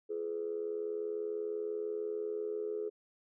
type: tone with amplitude modulation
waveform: sine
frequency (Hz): 423.5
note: G#4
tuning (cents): +34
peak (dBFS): -30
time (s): 0.09-2.9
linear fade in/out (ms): 20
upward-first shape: sine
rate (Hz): 80.1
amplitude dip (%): 80
effects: tanh soft clip ceiling -26 dBFS